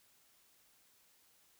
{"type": "silence", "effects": ["white hiss -69 dBFS RMS until 1.59 s"]}